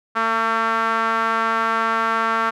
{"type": "tone with band-pass filter", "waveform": "sawtooth", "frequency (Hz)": 225.6, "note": "A3", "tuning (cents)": 44, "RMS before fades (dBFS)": -20, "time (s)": [0.15, 2.51], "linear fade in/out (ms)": 20, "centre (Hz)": 1300, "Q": 3.3, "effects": []}